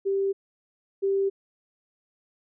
sine tone pair in turn, 392 / 392 Hz, G4 / G4, 0 / 0 cents, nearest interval unison, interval 0 cents, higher neither, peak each -22 / -21 dBFS, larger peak second, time 0.05-0.33 / 1.02-1.3 s, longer neither, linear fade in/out 20 ms, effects none

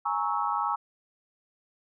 sine chord, A# half-diminished seventh, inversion third, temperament equal with one note detuned, 830.6 / 932.3 / 1108.7 / 1304.1 Hz, G#5 / A#5 / C#6 / E6, 0 / 0 / 0 / -19 cents, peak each -31 dBFS, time 0.05-0.76 s, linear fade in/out 10 ms, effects none

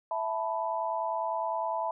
sine chord, E suspended fourth, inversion none, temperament just, 659.3 / 879 / 988.9 Hz, E5 / A5 / B5, 0 / -2 / +2 cents, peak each -33 dBFS, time 0.11-1.91 s, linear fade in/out 2 ms, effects none

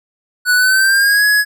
square tone with pitch glide, 1480 to 1680.5 Hz, F#6 to G#6, 0 to +20 cents, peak -10 dBFS, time 0.45-1.45 s, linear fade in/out 50 ms, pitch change +220 cents, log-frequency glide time 0.55-1.25 s, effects none

